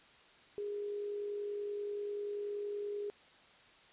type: tone with amplitude modulation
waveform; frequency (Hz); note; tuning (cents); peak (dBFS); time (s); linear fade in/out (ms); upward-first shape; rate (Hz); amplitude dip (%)
sine; 411; G#4; -18; -35; 0.58-3.1; 0; sine; 50.4; 30
effects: white hiss -61 dBFS RMS until 3.92 s + resampled to 8000 Hz